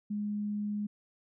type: tone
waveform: sine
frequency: 207.7 Hz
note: G#3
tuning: in tune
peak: -31 dBFS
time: 0.1-0.87 s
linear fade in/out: 10 ms
effects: none